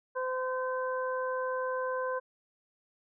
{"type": "harmonic tone", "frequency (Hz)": 513, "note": "C5", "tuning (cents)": -34, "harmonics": [1, 2, 3], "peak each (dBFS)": [-32, -35, -39], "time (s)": [0.15, 2.2], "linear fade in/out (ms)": 20, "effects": []}